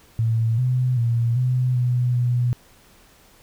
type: tone with pitch steps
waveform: sine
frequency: 113.5 / 126.6 / 117.2 / 126.5 / 123.6 / 122.3 Hz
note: A#2 / B2 / A#2 / B2 / B2 / B2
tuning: -46 / +43 / +10 / +42 / +2 / -16 cents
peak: -17 dBFS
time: 0.19-2.53 s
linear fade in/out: 0 ms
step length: 390 ms
effects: pink hiss -53 dBFS RMS until 3.42 s